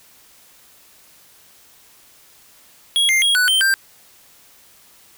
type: tone with pitch steps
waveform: square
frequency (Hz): 3313 / 2105 / 3291 / 1486 / 3120 / 1576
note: G#7 / C7 / G#7 / F#6 / G7 / G6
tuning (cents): -5 / +10 / -16 / +7 / -9 / +9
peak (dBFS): -14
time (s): 2.96-3.74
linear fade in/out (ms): 0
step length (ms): 130
effects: white hiss -50 dBFS RMS until 5.17 s